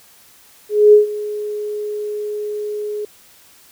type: tone with ADSR envelope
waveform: sine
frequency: 419.3 Hz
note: G#4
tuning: 17 cents sharp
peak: -3 dBFS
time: 0.69-3.05 s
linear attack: 240 ms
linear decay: 130 ms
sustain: -18 dB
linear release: 3 ms
effects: white hiss -48 dBFS RMS until 3.71 s